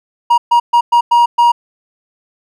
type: tone bursts at uneven times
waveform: triangle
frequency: 950 Hz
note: A#5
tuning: 33 cents sharp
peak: -4 dBFS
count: 6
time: 0.3-0.38 / 0.51-0.6 / 0.73-0.81 / 0.92-1.01 / 1.11-1.26 / 1.38-1.52 s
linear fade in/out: 10 ms
effects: none